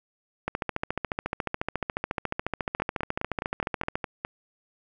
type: two click trains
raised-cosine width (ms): 0.5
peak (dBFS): -14 / -12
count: 8 / 50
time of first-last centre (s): 2.8-4.249 / 0.48-3.955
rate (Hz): 4.83 / 14.1
effects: none